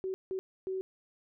sine tone bursts at uneven times, 378.1 Hz, F#4, 38 cents sharp, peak -32 dBFS, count 3, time 0.04-0.14 / 0.31-0.39 / 0.67-0.81 s, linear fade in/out 0 ms, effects none

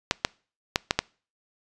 clicks, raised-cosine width 0.2 ms, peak -3 dBFS, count 5, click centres 0.111 / 0.249 / 0.759 / 0.909 / 0.99 s, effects noise-tail reverb RT60 0.4 s tail -25 dB re dry + resampled to 22050 Hz

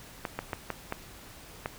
clicks, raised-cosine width 0.5 ms, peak -16 dBFS, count 6, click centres 0.252 / 0.39 / 0.532 / 0.703 / 0.924 / 1.659 s, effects pink hiss -49 dBFS RMS until 1.78 s

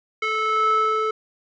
square tone with band-pass filter sweep, 435.9 Hz, A4, 16 cents flat, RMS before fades -21 dBFS, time 0.22-1.11 s, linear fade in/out 5 ms, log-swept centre 1900 to 960 Hz, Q 3.5, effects resampled to 16000 Hz

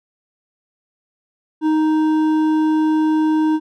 triangle tone with hard clipping, 311.7 Hz, D#4, 3 cents sharp, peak -15 dBFS, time 1.61-3.6 s, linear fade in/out 50 ms, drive 11 dB, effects none

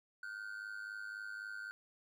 triangle ring-modulated tone, 1480 Hz, F#6, in tune, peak -38 dBFS, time 0.23-1.71 s, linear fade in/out 0 ms, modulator 51.9 Hz, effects none

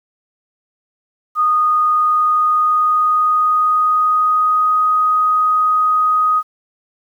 sine tone with pitch glide, 1234 to 1250.5 Hz, D#6 to D#6, -15 to +8 cents, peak -11 dBFS, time 1.35-6.43 s, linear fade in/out 50 ms, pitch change +23 cents, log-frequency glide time 1.93-4.86 s, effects 8-bit

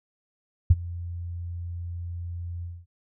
sine tone with ADSR envelope, 86.5 Hz, F2, 16 cents flat, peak -9 dBFS, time 0.7-2.86 s, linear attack 8 ms, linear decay 35 ms, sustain -22 dB, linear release 230 ms, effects none

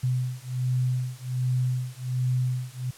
sine beating tone pair, 126 / 127.3 Hz, B2 / C3, +35 / -47 cents, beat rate 1.3 Hz, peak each -27 dBFS, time 0.03-2.91 s, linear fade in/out 10 ms, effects white hiss -49 dBFS RMS until 2.97 s + low-pass 11000 Hz 12 dB/octave

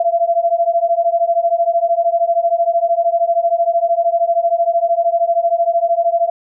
sine beating tone pair, 673 / 686 Hz, E5 / F5, +36 / -31 cents, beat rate 13 Hz, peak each -15 dBFS, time 0-6.3 s, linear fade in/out 5 ms, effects none

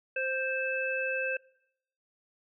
harmonic tone, 524 Hz, C5, 2 cents sharp, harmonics 1 / 3 / 5, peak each -33 / -33 / -33 dBFS, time 0.16-1.37 s, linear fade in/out 5 ms, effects noise-tail reverb RT60 0.8 s tail -24 dB re dry

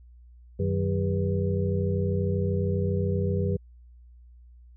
sine tone cluster, 94.1 / 154.1 / 186.8 / 401.5 / 489.2 Hz, F#2 / D#3 / F#3 / G4 / B4, +30 / -16 / +17 / +41 / -16 cents, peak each -26 / -32 / -30 / -31 / -33 dBFS, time 0.59-3.57 s, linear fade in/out 10 ms, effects added 60 Hz sine -48 dBFS peak until 4.76 s

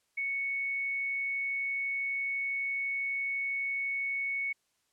sine tone, 2217 Hz, C#7, in tune, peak -30 dBFS, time 0.17-4.53 s, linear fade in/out 10 ms, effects white hiss -75 dBFS RMS until 4.92 s + low-pass 10000 Hz 12 dB/octave

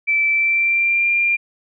sine tone with pitch glide, 2324 to 2391 Hz, D7 to D7, -19 to +30 cents, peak -14 dBFS, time 0.07-1.37 s, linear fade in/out 20 ms, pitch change +49 cents, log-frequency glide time 0.3-1.1 s, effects none

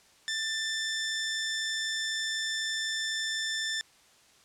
15% pulse tone, 1774 Hz, A6, 14 cents sharp, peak -23 dBFS, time 0.28-3.81 s, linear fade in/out 0 ms, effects white hiss -60 dBFS RMS until 4.44 s + low-pass 8000 Hz 12 dB/octave

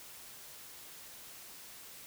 silence, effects white hiss -51 dBFS RMS until 2.06 s

